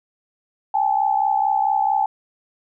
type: tone pair together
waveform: sine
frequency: 795 / 859.5 Hz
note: G5 / A5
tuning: +24 / -41 cents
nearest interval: minor second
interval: 135 cents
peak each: -19 dBFS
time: 0.74-2.06 s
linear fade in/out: 5 ms
effects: none